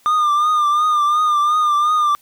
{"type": "tone with vibrato", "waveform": "triangle", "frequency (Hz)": 1206, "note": "D6", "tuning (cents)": 46, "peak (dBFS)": -11, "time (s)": [0.06, 2.15], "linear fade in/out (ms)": 0, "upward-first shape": "triangle", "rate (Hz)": 2.8, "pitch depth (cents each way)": 58, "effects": ["white hiss -54 dBFS RMS until 2.21 s"]}